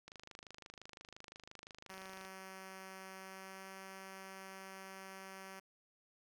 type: click train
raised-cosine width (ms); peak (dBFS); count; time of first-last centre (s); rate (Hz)
0.2; -34; 57; 0.08-2.251; 25.8
type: tone with pitch glide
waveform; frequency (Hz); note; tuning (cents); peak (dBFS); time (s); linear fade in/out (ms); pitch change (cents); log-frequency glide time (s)
5% pulse; 190.1 to 191.64; F#3 to G3; +47 to -39; -38; 1.89-5.6; 10; +14; 3.16-3.69
effects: none